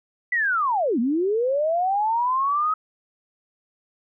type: linear two-way sweep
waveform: sine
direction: down then up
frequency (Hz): 2000 to 220 to 1279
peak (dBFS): -19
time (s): 0.32-2.74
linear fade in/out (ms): 5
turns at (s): 0.99
effects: none